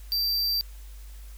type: tone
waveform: square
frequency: 4688 Hz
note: D8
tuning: 4 cents flat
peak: -24 dBFS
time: 0.12-0.61 s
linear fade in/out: 0 ms
effects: added 50 Hz sine -40 dBFS peak until 1.37 s + white hiss -55 dBFS RMS until 1.37 s